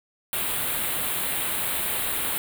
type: band-stop noise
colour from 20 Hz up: white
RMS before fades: -27 dBFS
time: 0.33-2.38 s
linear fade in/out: 0 ms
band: 3900 to 8400 Hz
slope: 48 dB/octave
effects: none